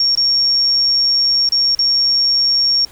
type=tone with dropouts; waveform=sine; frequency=5530 Hz; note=F8; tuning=18 cents flat; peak=-11 dBFS; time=0-2.85 s; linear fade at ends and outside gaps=2 ms; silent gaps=0.152-0.174 / 1.49-1.521 / 1.75-1.79 s; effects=pink hiss -43 dBFS RMS until 2.91 s